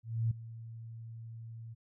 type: tone with ADSR envelope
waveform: sine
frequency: 114 Hz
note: A#2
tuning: 38 cents flat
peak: -26 dBFS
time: 0.03-1.75 s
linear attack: 280 ms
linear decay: 5 ms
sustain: -17 dB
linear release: 24 ms
effects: none